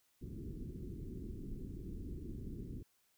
pink low-pass noise, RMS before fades -45 dBFS, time 0.21-2.83 s, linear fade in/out 10 ms, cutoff 380 Hz, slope 48 dB/octave, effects white hiss -75 dBFS RMS until 3.17 s

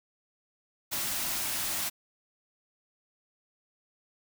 white band-stop noise, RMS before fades -32 dBFS, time 0.91-1.9 s, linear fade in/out 20 ms, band 390 to 550 Hz, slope 96 dB/octave, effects none

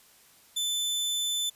sawtooth tone, 3520 Hz, A7, in tune, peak -24 dBFS, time 0.56-1.5 s, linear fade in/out 10 ms, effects white hiss -58 dBFS RMS until 1.55 s + resampled to 32000 Hz

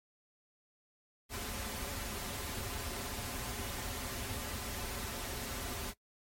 pink noise with comb filter, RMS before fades -40 dBFS, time 1.29-5.94 s, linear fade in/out 50 ms, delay 6.3 ms, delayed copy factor -0.6, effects noise-tail reverb RT60 0.1 s tail -20 dB re dry + MP3 64 kbps

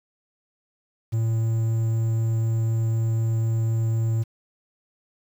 triangle tone with quantisation, 113 Hz, A2, 47 cents sharp, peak -18 dBFS, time 1.12-4.24 s, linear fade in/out 20 ms, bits 8, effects none

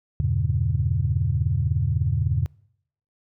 sine chord, E diminished seventh, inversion none, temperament just, 82.41 / 98.89 / 118.67 / 142.4 Hz, E2 / G2 / Bb2 / Db3, 0 / +16 / +31 / +47 cents, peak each -25 dBFS, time 0.2-2.46 s, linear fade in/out 0 ms, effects noise-tail reverb RT60 0.7 s tail -25 dB re dry + tanh soft clip ceiling -9 dBFS

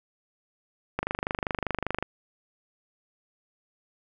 click train, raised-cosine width 0.5 ms, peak -12 dBFS, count 27, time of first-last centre 0.99-2.026 s, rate 25.1 Hz, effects none

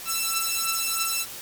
5% pulse beating tone pair, 1331 / 1334.1 Hz, E6 / E6, +16 / +20 cents, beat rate 3.1 Hz, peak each -15 dBFS, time 0.05-1.26 s, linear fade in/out 50 ms, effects white hiss -38 dBFS RMS until 1.41 s + MP3 96 kbps

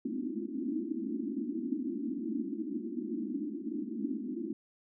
white band-pass noise, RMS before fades -36 dBFS, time 0.05-4.53 s, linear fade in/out 5 ms, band 210 to 340 Hz, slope 96 dB/octave, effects none

